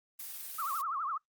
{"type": "noise with tremolo", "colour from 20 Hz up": "blue", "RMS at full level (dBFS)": -41, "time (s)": [0.19, 0.82], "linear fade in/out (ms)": 10, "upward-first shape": "sine", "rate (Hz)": 20, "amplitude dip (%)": 30}
{"type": "tone with vibrato", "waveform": "sine", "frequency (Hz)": 1209, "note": "D6", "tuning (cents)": 50, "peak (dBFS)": -32, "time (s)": [0.58, 1.18], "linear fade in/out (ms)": 10, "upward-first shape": "triangle", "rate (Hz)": 12, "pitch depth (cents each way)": 240}
{"effects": ["noise-tail reverb RT60 0.1 s tail -22 dB re dry", "Opus 24 kbps"]}